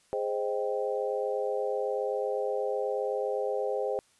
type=chord; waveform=sine; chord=Ab major seventh; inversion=none; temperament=equal; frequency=415.3 / 523.3 / 622.3 / 784 Hz; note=Ab4 / C5 / Eb5 / G5; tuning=0 / 0 / 0 / 0 cents; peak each=-32 / -31 / -36 / -37 dBFS; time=0.13-3.99 s; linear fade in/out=0 ms; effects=white hiss -65 dBFS RMS until 4.19 s + resampled to 24000 Hz